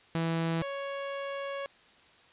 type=tone pair in turn; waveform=sawtooth; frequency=164.81 / 555.8 Hz; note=E3 / C#5; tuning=0 / +4 cents; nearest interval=octave + major sixth; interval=2104 cents; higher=second; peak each=-24 / -30 dBFS; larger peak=first; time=0.15-0.62 / 0.62-1.66 s; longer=second; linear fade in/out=0 ms; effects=white hiss -59 dBFS RMS until 2.32 s + resampled to 8000 Hz